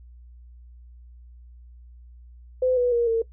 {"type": "tone with pitch steps", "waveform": "sine", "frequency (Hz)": [510, 490.9, 472.6, 454.9], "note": ["C5", "B4", "A#4", "A#4"], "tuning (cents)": [-44, -10, 24, -42], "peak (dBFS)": -18, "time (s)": [2.62, 3.22], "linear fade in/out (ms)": 5, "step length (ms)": 150, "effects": ["noise-tail reverb RT60 0.1 s tail -19 dB re dry", "added 60 Hz sine -44 dBFS peak until 3.32 s"]}